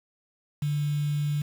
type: tone with quantisation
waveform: sine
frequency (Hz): 146.83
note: D3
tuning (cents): 0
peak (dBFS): -24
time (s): 0.62-1.42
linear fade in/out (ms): 5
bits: 7
effects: none